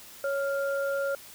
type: tone pair together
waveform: sine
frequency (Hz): 554.4 / 1396.9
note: C#5 / F6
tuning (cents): 0 / 0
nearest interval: octave + major third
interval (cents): 1600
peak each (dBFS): -27 / -33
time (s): 0.24-1.15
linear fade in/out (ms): 2
effects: white hiss -48 dBFS RMS until 1.34 s